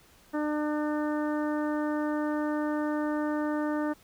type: harmonic tone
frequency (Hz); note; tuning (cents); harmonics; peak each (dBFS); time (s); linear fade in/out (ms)
300; D4; +37; 1 / 2 / 3 / 4 / 5 / 6; -28 / -34 / -38 / -40 / -42 / -44; 0.33-3.94; 20
effects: pink hiss -59 dBFS RMS until 4.03 s